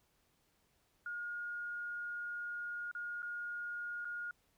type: tone with dropouts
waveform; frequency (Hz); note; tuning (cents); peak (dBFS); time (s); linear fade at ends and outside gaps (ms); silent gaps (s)
sine; 1429; F6; +39; -39; 1.06-4.31; 2; 2.914-2.95 / 3.221-3.228 / 4.047-4.052
effects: pink hiss -75 dBFS RMS until 4.57 s